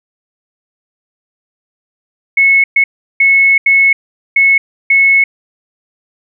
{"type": "tone bursts at uneven times", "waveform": "sine", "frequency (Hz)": 2194, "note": "C#7", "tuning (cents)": -18, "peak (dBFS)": -5, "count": 6, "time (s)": [[2.37, 2.64], [2.76, 2.84], [3.2, 3.58], [3.66, 3.93], [4.36, 4.58], [4.9, 5.24]], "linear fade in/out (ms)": 5, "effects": []}